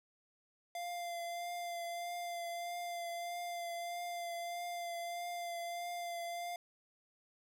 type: tone with vibrato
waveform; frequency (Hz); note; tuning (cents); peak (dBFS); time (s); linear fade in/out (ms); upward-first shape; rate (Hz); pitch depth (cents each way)
square; 693; F5; -14; -40; 0.75-6.56; 2; triangle; 1.6; 23
effects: none